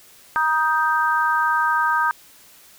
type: chord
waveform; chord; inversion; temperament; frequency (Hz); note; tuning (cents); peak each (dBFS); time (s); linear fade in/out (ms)
sine; Eb major; second; equal with one note detuned; 944.8 / 1244.5 / 1568; Bb5 / Eb6 / G6; +23 / 0 / 0; -21; 0.36-2.11; 0
effects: white hiss -49 dBFS RMS until 2.78 s